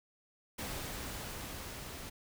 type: noise with level ramp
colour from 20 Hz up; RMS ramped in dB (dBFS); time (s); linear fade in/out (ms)
pink; -40 to -46; 0.58-2.1; 10
effects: none